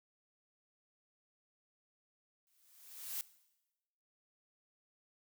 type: noise with exponential growth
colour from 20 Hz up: blue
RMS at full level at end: -38 dBFS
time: 2.47-3.21 s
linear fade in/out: 0 ms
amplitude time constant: 160 ms
effects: noise-tail reverb RT60 1.0 s tail -19 dB re dry